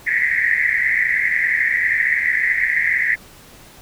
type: band-pass noise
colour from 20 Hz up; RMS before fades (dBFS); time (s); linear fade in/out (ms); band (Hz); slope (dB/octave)
pink; -18; 0.06-3.16; 20; 1800 to 2100; 96
effects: pink hiss -44 dBFS RMS until 3.81 s